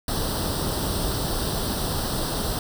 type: noise with comb filter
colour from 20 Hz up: pink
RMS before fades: -26 dBFS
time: 0.08-2.59 s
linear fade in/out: 2 ms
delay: 0.22 ms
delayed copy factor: +0.8
effects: none